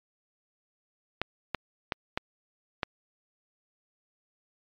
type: clicks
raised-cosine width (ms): 0.3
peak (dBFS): -11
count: 5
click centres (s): 1.216 / 1.547 / 1.922 / 2.175 / 2.832
effects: low-pass 4000 Hz 12 dB/octave + MP3 96 kbps